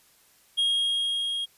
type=tone with level ramp; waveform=triangle; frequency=3263 Hz; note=G#7; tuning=31 cents flat; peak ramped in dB=-19 to -26 dBFS; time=0.57-1.46 s; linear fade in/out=20 ms; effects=white hiss -60 dBFS RMS until 1.57 s + resampled to 32000 Hz